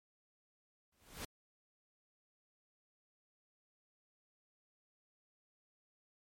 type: noise with exponential growth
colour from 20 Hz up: pink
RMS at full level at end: -41 dBFS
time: 0.92-1.25 s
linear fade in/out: 5 ms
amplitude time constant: 70 ms
effects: MP3 64 kbps